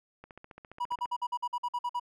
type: click train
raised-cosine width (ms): 0.5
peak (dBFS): -32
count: 13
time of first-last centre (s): 0.24-1.056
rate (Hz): 14.7
type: tone bursts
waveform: triangle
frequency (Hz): 972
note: B5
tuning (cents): -28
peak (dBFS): -27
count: 12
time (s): 0.8-1.998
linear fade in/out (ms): 10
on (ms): 54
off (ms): 50
effects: none